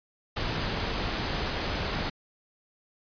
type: noise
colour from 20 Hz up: pink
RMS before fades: -30 dBFS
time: 0.36-2.1 s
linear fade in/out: 10 ms
effects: resampled to 11025 Hz